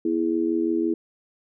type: tone with amplitude modulation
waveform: sine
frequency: 329.6 Hz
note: E4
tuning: in tune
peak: -16 dBFS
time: 0.05-0.94 s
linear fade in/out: 5 ms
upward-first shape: sine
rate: 85.9 Hz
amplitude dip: 95%
effects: none